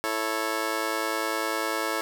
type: chord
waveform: 15% pulse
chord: A major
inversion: second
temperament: just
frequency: 330 / 440 / 550 Hz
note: E4 / A4 / C#5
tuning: +2 / 0 / -14 cents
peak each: -25 / -25 / -25 dBFS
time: 0.04-2.01 s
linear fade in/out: 0 ms
effects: none